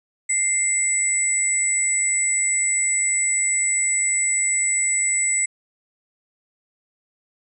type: tone pair together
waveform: sine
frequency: 2093 / 7902 Hz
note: C7 / B8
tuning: 0 / 0 cents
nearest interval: octave + major seventh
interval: 2300 cents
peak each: -24 / -19 dBFS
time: 0.29-5.46 s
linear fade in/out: 10 ms
effects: none